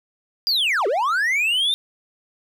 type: linear two-way sweep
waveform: triangle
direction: down then up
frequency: 4924 to 367.6 to 3675 Hz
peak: -16 dBFS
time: 0.47-1.74 s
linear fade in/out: 0 ms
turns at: 0.87 s
effects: none